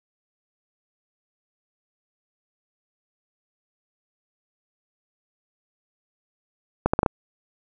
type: accelerating click train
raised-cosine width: 1 ms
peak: -4 dBFS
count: 5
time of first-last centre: 6.86-7.062 s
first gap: 75 ms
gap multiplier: 0.74
effects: none